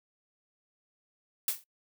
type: noise with exponential decay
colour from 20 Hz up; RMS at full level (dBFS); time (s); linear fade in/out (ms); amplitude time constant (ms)
blue; -25; 1.48-1.64; 2; 34
effects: noise-tail reverb RT60 0.1 s tail -23 dB re dry